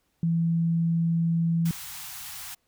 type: tone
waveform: sine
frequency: 166.6 Hz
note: E3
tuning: 19 cents sharp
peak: -21 dBFS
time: 0.23-1.71 s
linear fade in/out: 2 ms
type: band-stop noise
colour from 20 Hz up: white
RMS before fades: -39 dBFS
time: 1.65-2.55 s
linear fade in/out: 10 ms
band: 180 to 720 Hz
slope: 96 dB/octave
effects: pink hiss -72 dBFS RMS until 2.67 s